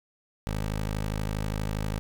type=tone; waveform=15% pulse; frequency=52.4 Hz; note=G#1; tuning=16 cents sharp; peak=-22 dBFS; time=0.47-1.99 s; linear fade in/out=0 ms; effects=none